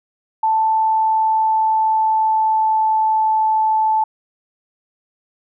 sine tone with pitch glide, 881 to 873.4 Hz, A5 to A5, +2 to -13 cents, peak -13 dBFS, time 0.43-4.04 s, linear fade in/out 5 ms, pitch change -15 cents, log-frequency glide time 0.64-3.4 s, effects none

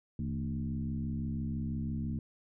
sine tone with frequency modulation, 155.56 Hz, D#3, in tune, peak -32 dBFS, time 0.19-2.19 s, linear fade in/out 2 ms, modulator 66 Hz, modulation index 1.5, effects none

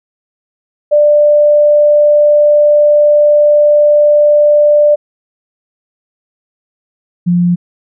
sine tone pair in turn, 592 / 175.56 Hz, D5 / F3, +14 / +9 cents, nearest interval octave + major sixth, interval 2105 cents, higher first, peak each -4 / -7 dBFS, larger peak first, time 0.91-4.96 / 7.26-7.56 s, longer first, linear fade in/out 20 ms, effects none

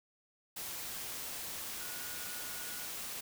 sine tone in noise, 1452 Hz, F#6, 33 cents flat, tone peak -51 dBFS, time 1.8-2.86 s, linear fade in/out 10 ms, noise white, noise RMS -42 dBFS, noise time 0.56-3.21 s, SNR -12 dB, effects none

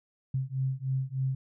sine beating tone pair, 130.81 / 134.11 Hz, C3 / C3, 0 / +43 cents, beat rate 3.3 Hz, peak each -31 dBFS, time 0.34-1.35 s, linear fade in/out 5 ms, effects none

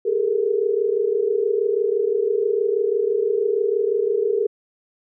sine tone cluster, 398.6 / 424.7 / 463.7 Hz, G4 / G#4 / A#4, +29 / +39 / -9 cents, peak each -22 dBFS, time 0.05-4.47 s, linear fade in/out 10 ms, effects none

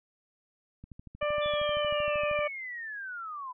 click train, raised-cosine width 5 ms, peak -33 dBFS, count 21, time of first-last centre 0.84-2.39 s, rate 12.9 Hz
harmonic tone, 592 Hz, D5, 14 cents sharp, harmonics 1 / 2 / 3 / 4 / 5, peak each -28 / -34 / -40 / -38 / -44 dBFS, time 1.21-2.48 s, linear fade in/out 10 ms
sine linear sweep, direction down, 3515 to 982 Hz, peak -36 dBFS, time 1.41-3.53 s, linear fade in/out 20 ms
effects none

